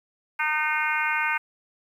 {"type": "harmonic tone", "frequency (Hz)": 305.8, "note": "D#4", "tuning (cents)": -30, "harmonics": [3, 4, 5, 6, 7, 8, 9], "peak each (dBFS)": [-29, -32, -27, -35, -28, -31, -37], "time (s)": [0.39, 1.38], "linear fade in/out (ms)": 10, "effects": ["9-bit"]}